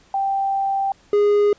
sine / triangle tone pair in turn, 784 / 412.1 Hz, G5 / G#4, 0 / -13 cents, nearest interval major seventh, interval 1113 cents, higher first, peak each -18 / -11 dBFS, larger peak second, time 0.14-0.92 / 1.13-1.53 s, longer first, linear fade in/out 2 ms, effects pink hiss -54 dBFS RMS until 1.58 s + resampled to 16000 Hz

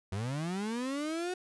35% pulse linear sweep, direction up, 90.8 to 370 Hz, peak -31 dBFS, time 0.12-1.34 s, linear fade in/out 5 ms, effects resampled to 24000 Hz

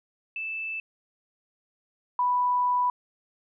sine tone pair in turn, 2637 / 987.8 Hz, E7 / B5, 0 / 0 cents, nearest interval octave + perfect fourth, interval 1700 cents, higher first, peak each -30 / -21 dBFS, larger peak second, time 0.36-0.8 / 2.19-2.9 s, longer second, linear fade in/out 2 ms, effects none

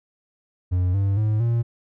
triangle tone with pitch steps, 90.4 / 98.58 / 107.5 / 117.23 Hz, F#2 / G2 / A2 / A#2, -40 / +10 / -40 / +10 cents, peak -16 dBFS, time 0.71-1.63 s, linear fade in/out 20 ms, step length 230 ms, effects none

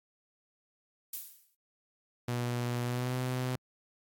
violet noise with exponential decay, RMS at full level -34 dBFS, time 1.13-1.55 s, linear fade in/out 5 ms, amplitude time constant 90 ms
sawtooth tone with pitch glide, 121.3 to 127.04 Hz, B2 to B2, -31 to +49 cents, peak -27 dBFS, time 2.28-3.56 s, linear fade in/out 5 ms, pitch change +80 cents, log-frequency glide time 2.84-3.15 s
effects AAC 64 kbps

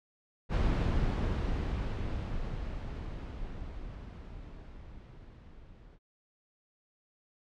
brown noise with level ramp, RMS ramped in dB -26 to -54 dBFS, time 0.49-5.99 s, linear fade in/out 50 ms, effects low-pass 4000 Hz 12 dB/octave

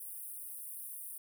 pink high-pass noise, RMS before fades -45 dBFS, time 0-1.18 s, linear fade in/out 5 ms, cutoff 9000 Hz, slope 96 dB/octave, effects none

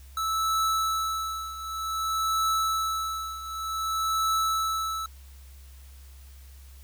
square tone with tremolo, 1311 Hz, E6, 10 cents flat, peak -23 dBFS, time 0.17-5.06 s, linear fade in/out 2 ms, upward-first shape triangle, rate 0.54 Hz, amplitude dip 80%, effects added 67 Hz sine -45 dBFS peak until 6.83 s + white hiss -57 dBFS RMS until 6.83 s

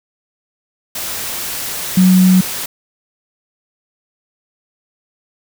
sine tone in noise, 185 Hz, F#3, in tune, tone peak -6 dBFS, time 1.97-2.41 s, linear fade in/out 5 ms, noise white, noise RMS -23 dBFS, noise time 0.95-2.66 s, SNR +14 dB, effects none

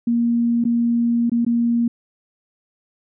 sine tone with dropouts, 235.3 Hz, A#3, 16 cents sharp, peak -15 dBFS, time 0.07-1.88 s, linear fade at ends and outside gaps 5 ms, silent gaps 0.641-0.651 / 1.297-1.317 / 1.449-1.464 s, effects none

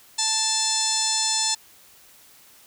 harmonic tone with a mistuned harmonic, 881 Hz, A5, 2 cents sharp, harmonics 1 / 2 / 3 / 4 / 5 / 6 / 7 / 8 / 9 / 10, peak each -31 / -37 / -37 / -30 / -28 / -27 / -32 / -27 / -30 / -34 dBFS, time 0.18-1.55 s, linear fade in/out 10 ms, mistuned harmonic 5, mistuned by -82 cents, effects white hiss -52 dBFS RMS until 2.66 s

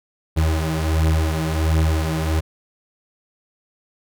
35% pulse beating tone pair, 79 / 80.4 Hz, D#2 / E2, +27 / -43 cents, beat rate 1.4 Hz, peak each -17 / -20 dBFS, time 0.36-2.41 s, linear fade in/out 20 ms, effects none

